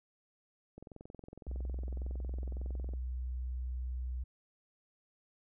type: click train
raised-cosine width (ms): 2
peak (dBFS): -35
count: 48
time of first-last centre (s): 0.78-2.936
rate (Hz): 21.8
type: tone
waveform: sine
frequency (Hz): 62.5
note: B1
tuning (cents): +21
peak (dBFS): -35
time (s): 1.47-4.24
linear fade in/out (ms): 10
effects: none